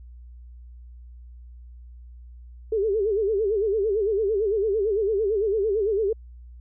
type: tone with vibrato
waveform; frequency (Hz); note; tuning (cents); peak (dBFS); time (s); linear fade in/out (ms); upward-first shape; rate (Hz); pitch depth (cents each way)
sine; 417.2; G#4; +8; -20; 2.72-6.13; 5; sine; 8.9; 140
effects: added 60 Hz sine -41 dBFS peak until 6.6 s